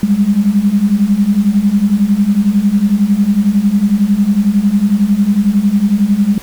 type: beating tone pair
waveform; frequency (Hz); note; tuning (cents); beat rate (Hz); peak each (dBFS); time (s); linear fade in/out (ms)
sine; 196 / 207; G3 / G#3; 0 / -5; 11; -13 / -10; 0.03-6.38; 2
effects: pink hiss -34 dBFS RMS until 6.42 s